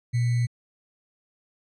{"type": "tone with sample-and-hold", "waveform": "sine", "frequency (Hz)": 120, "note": "B2", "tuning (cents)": -49, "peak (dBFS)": -20, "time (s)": [0.13, 0.47], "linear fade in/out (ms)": 20, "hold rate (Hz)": 2100, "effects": ["resampled to 22050 Hz"]}